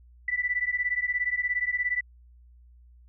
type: beating tone pair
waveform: sine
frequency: 1967 / 1984 Hz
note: B6 / B6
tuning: -7 / +7 cents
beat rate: 17 Hz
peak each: -28 dBFS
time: 0.28-2.01 s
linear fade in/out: 5 ms
effects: added 60 Hz sine -51 dBFS peak until 3.08 s